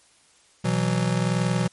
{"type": "chord", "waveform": "square", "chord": "B suspended fourth", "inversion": "none", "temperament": "just", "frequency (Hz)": [123.47, 164.63, 185.21], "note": ["B2", "E3", "F#3"], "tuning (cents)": [0, -2, 2], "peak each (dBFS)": -26, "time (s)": [0.64, 1.68], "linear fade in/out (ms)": 10, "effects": ["white hiss -58 dBFS RMS until 1.72 s", "MP3 48 kbps"]}